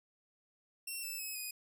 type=tone with pitch steps; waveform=5% pulse; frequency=2715 / 2638 / 2563 / 2490 Hz; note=F7 / E7 / E7 / D#7; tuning=-50 / +1 / -49 / +1 cents; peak=-31 dBFS; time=0.87-1.51 s; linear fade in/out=5 ms; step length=160 ms; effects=none